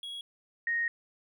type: tone pair in turn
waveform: triangle / sine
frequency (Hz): 3322 / 1864.4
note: G#7 / A#6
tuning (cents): 0 / 0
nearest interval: minor seventh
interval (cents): 1000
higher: first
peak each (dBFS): -36 / -27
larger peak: second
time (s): 0.03-0.21 / 0.67-0.88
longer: second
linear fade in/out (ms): 2
effects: none